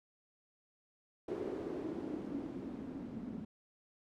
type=noise with low-pass filter sweep; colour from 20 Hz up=blue; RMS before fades=-42 dBFS; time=1.28-3.45 s; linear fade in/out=5 ms; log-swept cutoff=390 to 220 Hz; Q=3.9; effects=none